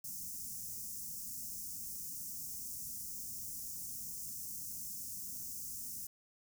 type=band-stop noise; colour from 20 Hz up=white; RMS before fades=-44 dBFS; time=0.04-6.07 s; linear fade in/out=5 ms; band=260 to 5500 Hz; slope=48 dB/octave; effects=none